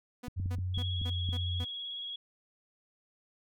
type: tone bursts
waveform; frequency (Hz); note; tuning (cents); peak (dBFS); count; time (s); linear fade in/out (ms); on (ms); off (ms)
sawtooth; 246.9; B3; 0; -37; 6; 0.23-1.648; 10; 53; 220
type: clicks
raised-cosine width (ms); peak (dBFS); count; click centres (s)
5; -27; 7; 0.282 / 0.399 / 0.459 / 0.586 / 0.776 / 1.016 / 1.29
type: tone with pitch glide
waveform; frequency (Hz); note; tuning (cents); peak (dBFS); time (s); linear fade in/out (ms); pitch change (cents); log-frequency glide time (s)
sine; 91.5 to 88.69; F#2 to F2; -19 to +27; -31; 0.36-1.65; 20; -54; 0.9-0.99
type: tone with vibrato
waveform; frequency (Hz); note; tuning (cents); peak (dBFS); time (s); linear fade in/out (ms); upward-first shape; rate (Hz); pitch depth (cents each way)
sine; 3320; G#7; -1; -37; 0.74-2.16; 5; square; 18; 17
effects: none